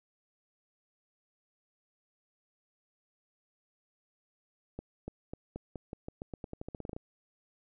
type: accelerating click train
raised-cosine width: 2 ms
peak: -26 dBFS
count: 19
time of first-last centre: 4.79-6.965 s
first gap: 290 ms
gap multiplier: 0.88
effects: none